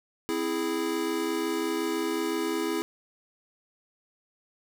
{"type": "chord", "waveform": "square", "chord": "C augmented", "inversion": "none", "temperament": "equal", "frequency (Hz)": [261.6, 329.6, 415.3], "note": ["C4", "E4", "G#4"], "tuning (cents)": [0, 0, 0], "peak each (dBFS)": [-36, -30, -32], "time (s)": [0.29, 2.82], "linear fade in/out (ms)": 0, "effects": []}